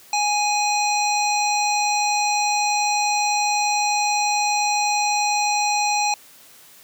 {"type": "harmonic tone", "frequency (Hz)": 830.6, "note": "G#5", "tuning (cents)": 0, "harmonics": [1, 3, 5, 7, 9], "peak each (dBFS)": [-20, -25, -27, -28, -30], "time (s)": [0.13, 6.14], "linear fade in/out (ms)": 2, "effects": ["white hiss -48 dBFS RMS until 6.83 s", "high-pass 100 Hz 12 dB/octave"]}